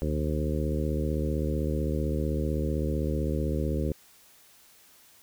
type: harmonic tone with a mistuned harmonic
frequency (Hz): 75.7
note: D#2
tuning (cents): -47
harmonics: 1 / 2 / 3 / 4 / 5 / 6 / 7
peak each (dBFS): -29 / -32 / -34 / -35 / -36 / -37 / -37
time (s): 0.02-3.92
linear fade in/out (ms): 0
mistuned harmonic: 1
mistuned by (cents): -85
effects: white hiss -57 dBFS RMS until 5.22 s